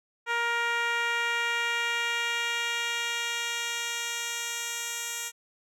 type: tone with band-pass filter sweep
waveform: 10% pulse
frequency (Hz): 470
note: A#4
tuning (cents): +14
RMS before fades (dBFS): -30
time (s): 0.26-5.32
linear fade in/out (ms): 50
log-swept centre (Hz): 1400 to 7900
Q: 0.89
effects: none

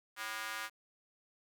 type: tone with high-pass filter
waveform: square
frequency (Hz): 110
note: A2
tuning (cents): 0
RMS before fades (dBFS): -41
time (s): 0.16-0.7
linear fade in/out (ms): 50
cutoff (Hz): 1400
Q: 1.8
effects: 10-bit

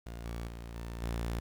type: tone with level steps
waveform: sawtooth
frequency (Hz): 57.7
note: A#1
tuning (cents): -17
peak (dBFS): -37 / -33 / -38 / -35 / -29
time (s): 0.06-1.4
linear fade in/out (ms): 5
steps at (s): 0.25 / 0.47 / 0.75 / 1.02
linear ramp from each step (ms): 5
effects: 10-bit

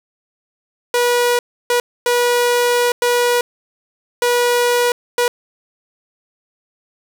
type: tone bursts at uneven times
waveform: sawtooth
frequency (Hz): 484.7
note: B4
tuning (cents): -32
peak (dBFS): -9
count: 6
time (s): 0.94-1.39 / 1.7-1.8 / 2.06-2.92 / 3.02-3.41 / 4.22-4.92 / 5.18-5.28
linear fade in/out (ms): 2
effects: none

